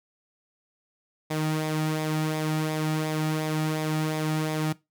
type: tone with flanger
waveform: sawtooth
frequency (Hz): 155.56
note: D#3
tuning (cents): 0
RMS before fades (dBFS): -27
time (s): 1.3-4.73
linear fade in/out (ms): 10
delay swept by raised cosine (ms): 0.68 to 1.98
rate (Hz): 2.8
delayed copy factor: -0.5
effects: noise-tail reverb RT60 0.2 s tail -19 dB re dry